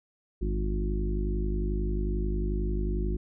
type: harmonic tone with a mistuned harmonic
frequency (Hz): 51.2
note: G#1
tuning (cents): -24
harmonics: 1 / 2 / 3 / 4 / 5 / 6 / 7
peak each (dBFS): -27 / -40 / -38 / -37 / -43 / -41 / -36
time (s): 0.41-3.17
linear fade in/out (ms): 10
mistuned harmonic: 2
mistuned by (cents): -65
effects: none